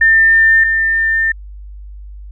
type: tone pair in turn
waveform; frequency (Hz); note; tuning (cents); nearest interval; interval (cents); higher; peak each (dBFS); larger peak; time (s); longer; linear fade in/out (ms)
sine; 1799 / 1799; A6 / A6; +38 / +38; unison; 0; neither; -6 / -11; first; 0.01-0.64 / 0.64-1.32; second; 5
effects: added 50 Hz sine -29 dBFS peak until 2.31 s